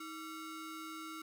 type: ring-modulated tone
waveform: 35% pulse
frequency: 838 Hz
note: G#5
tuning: 15 cents sharp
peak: -39 dBFS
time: 0-1.22 s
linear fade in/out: 5 ms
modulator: 520 Hz
effects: none